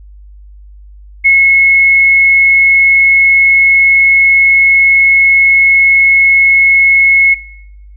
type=tone; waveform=sine; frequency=2181 Hz; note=C#7; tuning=29 cents flat; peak=-3 dBFS; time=1.24-7.35 s; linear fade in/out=20 ms; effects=noise-tail reverb RT60 0.9 s tail -24 dB re dry + added 50 Hz sine -32 dBFS peak until 7.96 s